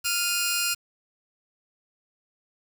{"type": "tone pair together", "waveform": "10% pulse", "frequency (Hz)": [1400.1, 2488], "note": ["F6", "D#7"], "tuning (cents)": [4, -1], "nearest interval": "minor seventh", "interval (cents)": 995, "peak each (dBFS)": [-18, -18], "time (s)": [0.04, 0.75], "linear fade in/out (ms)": 20, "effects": ["7-bit"]}